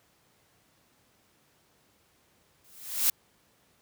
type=noise with exponential growth; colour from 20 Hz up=blue; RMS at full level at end=-21 dBFS; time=2.64-3.1 s; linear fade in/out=5 ms; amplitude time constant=98 ms; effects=pink hiss -66 dBFS RMS until 3.81 s + high-pass 80 Hz 12 dB/octave